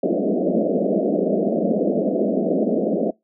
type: band-pass noise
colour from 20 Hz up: pink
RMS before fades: -20 dBFS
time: 0.03-3.11 s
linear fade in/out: 5 ms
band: 180 to 670 Hz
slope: 96 dB/octave
effects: noise-tail reverb RT60 0.2 s tail -25 dB re dry